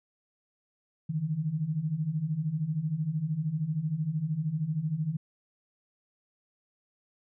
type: beating tone pair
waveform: sine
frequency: 146.83 / 159.83 Hz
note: D3 / D#3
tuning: 0 / +47 cents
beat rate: 13 Hz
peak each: -33 / -29 dBFS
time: 1.09-5.17 s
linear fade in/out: 10 ms
effects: none